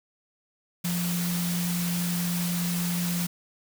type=tone in noise; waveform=sine; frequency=174.6 Hz; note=F3; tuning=in tune; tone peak=-26 dBFS; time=0.84-3.27 s; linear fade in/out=10 ms; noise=white; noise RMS=-33 dBFS; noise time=0.84-3.27 s; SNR=+4 dB; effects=none